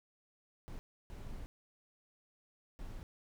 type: noise bursts at uneven times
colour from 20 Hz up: brown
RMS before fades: -45 dBFS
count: 3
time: 0.68-0.79 / 1.1-1.46 / 2.79-3.03 s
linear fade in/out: 0 ms
effects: none